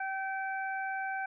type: harmonic tone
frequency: 772 Hz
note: G5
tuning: 27 cents flat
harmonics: 1 / 2 / 3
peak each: -35 / -36 / -45 dBFS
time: 0-1.26 s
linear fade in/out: 5 ms
effects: none